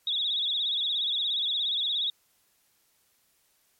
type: tone with vibrato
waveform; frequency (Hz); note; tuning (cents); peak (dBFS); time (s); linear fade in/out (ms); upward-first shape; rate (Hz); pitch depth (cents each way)
sine; 3574; A7; +26; -25; 0.07-2.1; 2; sine; 17; 120
effects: white hiss -68 dBFS RMS until 3.79 s + MP3 64 kbps